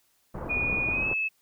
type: low-pass noise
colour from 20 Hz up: pink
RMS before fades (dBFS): -35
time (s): 0.34-1.14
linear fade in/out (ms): 10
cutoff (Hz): 1200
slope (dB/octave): 24
type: tone with pitch glide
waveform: sine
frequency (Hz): 2456 to 2602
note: D#7 to E7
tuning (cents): -23 to -23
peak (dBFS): -25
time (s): 0.49-1.29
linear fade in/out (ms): 20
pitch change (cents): +100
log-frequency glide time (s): 0.91-1.08
type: clicks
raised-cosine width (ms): 2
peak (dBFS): -20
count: 5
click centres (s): 0.571 / 0.698 / 0.728 / 0.887 / 1.114
effects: white hiss -68 dBFS RMS until 1.41 s